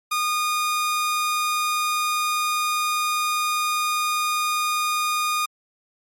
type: tone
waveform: sawtooth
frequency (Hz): 1225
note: D#6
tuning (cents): -27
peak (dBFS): -17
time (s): 0.11-5.46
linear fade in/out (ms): 10
effects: MP3 64 kbps

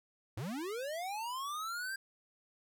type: linear sweep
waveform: square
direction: up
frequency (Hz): 92.5 to 1604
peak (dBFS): -38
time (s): 0.37-1.96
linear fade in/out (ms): 5
effects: none

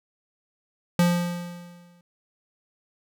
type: tone with exponential decay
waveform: square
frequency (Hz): 174.61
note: F3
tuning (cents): 0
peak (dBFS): -16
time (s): 0.99-2.01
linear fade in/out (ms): 2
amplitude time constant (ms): 220
effects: none

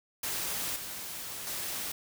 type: noise with level steps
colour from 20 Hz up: white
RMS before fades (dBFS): -34 / -40 / -36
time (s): 0.23-1.92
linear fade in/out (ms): 5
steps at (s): 0.76 / 1.47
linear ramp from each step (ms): 2
effects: none

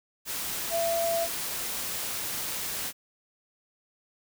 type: tone in noise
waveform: sine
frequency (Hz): 672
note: E5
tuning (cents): +33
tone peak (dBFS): -25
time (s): 0.7-1.28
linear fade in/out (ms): 50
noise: white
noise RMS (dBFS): -33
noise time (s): 0.25-2.93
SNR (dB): +5
effects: none

